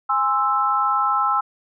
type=chord; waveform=sine; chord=Ab augmented; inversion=none; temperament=equal with one note detuned; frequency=823.4 / 1046.5 / 1318.5 Hz; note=Ab5 / C6 / E6; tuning=-15 / 0 / 0 cents; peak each=-23 / -23 / -19 dBFS; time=0.09-1.41 s; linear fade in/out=10 ms; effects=none